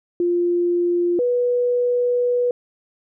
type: tone pair in turn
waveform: sine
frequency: 349.2 / 489.2 Hz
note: F4 / B4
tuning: 0 / -16 cents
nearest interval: tritone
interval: 584 cents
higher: second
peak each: -16 dBFS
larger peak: neither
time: 0.2-1.19 / 1.19-2.51 s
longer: second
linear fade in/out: 2 ms
effects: none